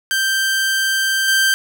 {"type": "tone with level steps", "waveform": "sawtooth", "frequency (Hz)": 1568, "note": "G6", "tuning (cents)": 0, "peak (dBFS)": [-12, -9], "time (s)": [0.11, 1.54], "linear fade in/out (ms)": 0, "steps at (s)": 1.28, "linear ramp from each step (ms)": 2, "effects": ["8-bit"]}